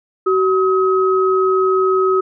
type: tone pair together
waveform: sine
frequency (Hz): 378.2 / 1272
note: F#4 / D#6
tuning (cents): +38 / +38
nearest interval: octave + major sixth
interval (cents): 2100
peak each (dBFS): -13 / -17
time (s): 0.26-2.21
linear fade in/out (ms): 10
effects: none